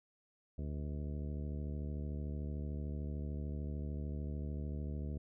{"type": "harmonic tone with a mistuned harmonic", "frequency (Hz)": 73.42, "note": "D2", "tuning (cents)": 0, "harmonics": [1, 2, 3, 4, 5, 6, 7, 9], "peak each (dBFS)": [-39, -44, -47, -52, -55, -56, -58, -60], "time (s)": [0.58, 5.18], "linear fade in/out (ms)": 5, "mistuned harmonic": 9, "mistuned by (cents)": -67, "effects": []}